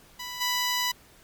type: tone with level steps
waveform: 10% pulse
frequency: 989 Hz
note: B5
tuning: 2 cents sharp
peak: -26 / -16 dBFS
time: 0.19-0.92 s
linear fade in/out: 10 ms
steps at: 0.4 s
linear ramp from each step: 20 ms
effects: pink hiss -55 dBFS RMS until 1.23 s + MP3 96 kbps